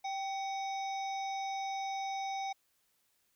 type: harmonic tone with a mistuned harmonic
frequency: 750 Hz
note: F#5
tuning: 23 cents sharp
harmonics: 1 / 3 / 5 / 7 / 8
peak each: -35 / -45 / -49 / -52 / -53 dBFS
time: 0.04-2.53 s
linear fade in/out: 10 ms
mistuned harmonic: 1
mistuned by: +68 cents
effects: white hiss -75 dBFS RMS until 3.35 s